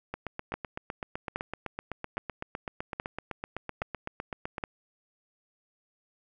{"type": "two click trains", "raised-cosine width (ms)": 0.5, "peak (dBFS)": [-16, -19], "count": [6, 36], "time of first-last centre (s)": [[0.54, 4.638], [0.14, 4.582]], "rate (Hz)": [1.22, 7.88], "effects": []}